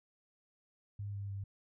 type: tone with pitch steps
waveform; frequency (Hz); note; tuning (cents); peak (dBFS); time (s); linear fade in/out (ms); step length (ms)
sine; 101.6 / 100.2 / 98.82; G#2 / G2 / G2; -38 / +38 / +14; -38; 0.99-1.44; 5; 150
effects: none